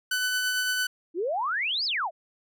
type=tone with tremolo; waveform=sawtooth; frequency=1500 Hz; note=F#6; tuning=23 cents sharp; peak=-20 dBFS; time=0.11-0.87 s; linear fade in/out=5 ms; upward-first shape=triangle; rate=8.9 Hz; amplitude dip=30%
type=exponential two-way sweep; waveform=sine; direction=up then down; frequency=311.9 to 5310 to 584 Hz; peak=-25 dBFS; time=1.14-2.11 s; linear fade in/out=50 ms; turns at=1.85 s
effects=none